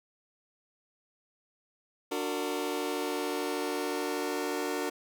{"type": "chord", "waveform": "sawtooth", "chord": "D augmented", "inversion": "none", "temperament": "just", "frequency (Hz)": [293.7, 367.1, 458.9], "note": ["D4", "F#4", "A#4"], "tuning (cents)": [0, -14, -27], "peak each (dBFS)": -31, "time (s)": [2.11, 4.9], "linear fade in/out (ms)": 10, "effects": []}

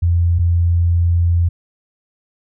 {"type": "tone pair in turn", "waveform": "sine", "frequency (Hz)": [85.8, 85.8], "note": ["F2", "F2"], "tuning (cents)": [-30, -30], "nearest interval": "unison", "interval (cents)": 0, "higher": "neither", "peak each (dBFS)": -11, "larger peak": "neither", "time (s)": [[0.02, 0.39], [0.39, 1.49]], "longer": "second", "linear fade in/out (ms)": 10, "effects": []}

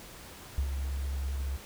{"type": "tone with ADSR envelope", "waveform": "sine", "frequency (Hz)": 68.1, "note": "C#2", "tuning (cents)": -30, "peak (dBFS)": -23, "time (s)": [0.58, 1.57], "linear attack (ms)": 3, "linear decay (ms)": 69, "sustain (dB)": -7, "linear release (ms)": 10, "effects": ["tanh soft clip ceiling -19 dBFS", "pink hiss -48 dBFS RMS until 1.65 s"]}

